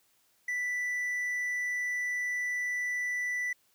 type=tone; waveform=triangle; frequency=1975.5 Hz; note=B6; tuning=in tune; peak=-28 dBFS; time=0.48-3.53 s; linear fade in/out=5 ms; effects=white hiss -69 dBFS RMS until 3.74 s